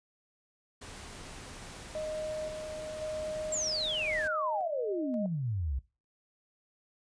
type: noise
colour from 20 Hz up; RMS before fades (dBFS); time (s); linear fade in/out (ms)
pink; -46; 0.81-4.28; 10
type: tone with tremolo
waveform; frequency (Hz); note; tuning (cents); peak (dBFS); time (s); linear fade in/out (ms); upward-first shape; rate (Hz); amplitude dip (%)
sine; 620; D#5; -6; -33; 1.95-5.26; 2; square; 0.94; 40
type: exponential sweep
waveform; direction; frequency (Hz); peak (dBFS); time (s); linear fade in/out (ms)
sine; down; 7650 to 60.9; -30; 3.52-5.79; 5
effects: noise-tail reverb RT60 0.3 s tail -18 dB re dry + resampled to 22050 Hz